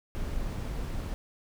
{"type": "noise", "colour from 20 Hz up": "brown", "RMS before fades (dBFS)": -33, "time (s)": [0.15, 1.14], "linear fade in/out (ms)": 0, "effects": []}